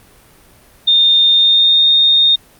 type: tone with pitch glide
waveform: sine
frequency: 3639 to 3677 Hz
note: A#7 to A#7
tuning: -42 to -24 cents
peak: -7 dBFS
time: 0.87-2.36 s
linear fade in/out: 10 ms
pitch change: +18 cents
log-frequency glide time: 1.3-1.88 s
effects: pink hiss -46 dBFS RMS until 2.59 s + Opus 32 kbps